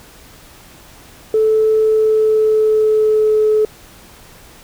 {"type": "tone with pitch glide", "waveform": "sine", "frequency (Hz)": [436.5, 429.7], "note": ["A4", "A4"], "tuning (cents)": [-14, -41], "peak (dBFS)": -9, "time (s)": [1.34, 3.65], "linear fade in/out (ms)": 2, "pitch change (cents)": -27, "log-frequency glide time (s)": [1.79, 3.48], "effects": ["tanh soft clip ceiling -5 dBFS", "pink hiss -42 dBFS RMS until 4.63 s"]}